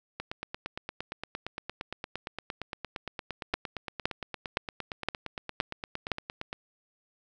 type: two click trains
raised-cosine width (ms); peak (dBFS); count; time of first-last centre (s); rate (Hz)
0.3; -10 / -19; 6 / 56; 3.54-6.117 / 0.2-6.529; 1.94 / 8.69
effects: none